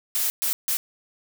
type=noise bursts at uneven times; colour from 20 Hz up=blue; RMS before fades=-24 dBFS; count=3; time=0.15-0.3 / 0.42-0.53 / 0.68-0.77 s; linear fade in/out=0 ms; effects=none